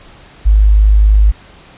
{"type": "tone", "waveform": "sine", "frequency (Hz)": 51.91, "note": "G#1", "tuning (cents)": 0, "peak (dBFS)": -4, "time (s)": [0.45, 1.32], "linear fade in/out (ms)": 20, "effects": ["pink hiss -40 dBFS RMS until 1.77 s", "resampled to 8000 Hz"]}